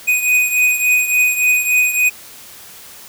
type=beating tone pair; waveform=square; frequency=2489 / 2492.5 Hz; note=D#7 / D#7; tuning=0 / +2 cents; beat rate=3.5 Hz; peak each=-14 / -19 dBFS; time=0.07-2.1 s; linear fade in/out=20 ms; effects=white hiss -38 dBFS RMS until 3.08 s